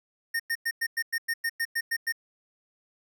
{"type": "tone bursts", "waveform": "square", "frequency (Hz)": 1837, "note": "A#6", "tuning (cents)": -26, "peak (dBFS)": -26, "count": 12, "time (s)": [0.34, 2.124], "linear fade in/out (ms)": 10, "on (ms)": 57, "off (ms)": 100, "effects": []}